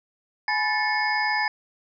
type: tone cluster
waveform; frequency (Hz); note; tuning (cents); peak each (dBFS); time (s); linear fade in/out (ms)
sine; 843 / 991 / 1757 / 2179 / 4989; G#5 / B5 / A6 / C#7 / D#8; +26 / +6 / -3 / -30 / +4; -26 / -32 / -25 / -29 / -32; 0.48-1.48; 2
effects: none